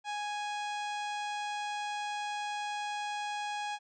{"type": "harmonic tone", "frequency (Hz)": 830, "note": "G#5", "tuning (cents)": -1, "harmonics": [1, 2, 3, 4, 5, 6, 7, 8, 9, 10], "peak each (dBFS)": [-35, -43, -44, -46, -52, -54, -56, -56, -58, -59], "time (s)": [0.04, 3.79], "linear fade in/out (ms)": 50, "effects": []}